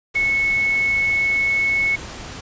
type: tone in noise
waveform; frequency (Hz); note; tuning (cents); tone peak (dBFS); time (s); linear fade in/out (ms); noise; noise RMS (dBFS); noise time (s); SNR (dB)
sine; 2200; C#7; -14; -16; 0.15-1.96; 10; pink; -34; 0.14-2.41; +15
effects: resampled to 16000 Hz